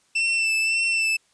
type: tone with vibrato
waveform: 40% pulse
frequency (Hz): 2669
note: E7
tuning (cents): +21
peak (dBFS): -19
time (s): 0.15-1.17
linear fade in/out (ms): 10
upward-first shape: sine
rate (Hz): 1.8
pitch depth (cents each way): 25
effects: white hiss -63 dBFS RMS until 1.33 s + resampled to 22050 Hz